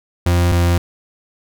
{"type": "tone pair in turn", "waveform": "40% pulse", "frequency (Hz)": [87.31, 86.66], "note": ["F2", "F2"], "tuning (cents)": [0, -13], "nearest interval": "unison", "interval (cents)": 13, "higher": "first", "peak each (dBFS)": -11, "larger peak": "neither", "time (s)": [[0.26, 0.52], [0.52, 0.78]], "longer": "neither", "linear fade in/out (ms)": 5, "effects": []}